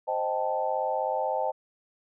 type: chord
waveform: sine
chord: A half-diminished seventh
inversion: first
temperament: equal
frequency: 523.3 / 622.3 / 784 / 880 Hz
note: C5 / Eb5 / G5 / A5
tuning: 0 / 0 / 0 / 0 cents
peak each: -31 dBFS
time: 0.07-1.52 s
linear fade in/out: 20 ms
effects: none